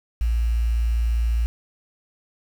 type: tone with quantisation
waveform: sine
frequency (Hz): 57.4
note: A#1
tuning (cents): -26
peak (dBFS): -18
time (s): 0.21-1.46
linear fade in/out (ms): 0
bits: 7
effects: none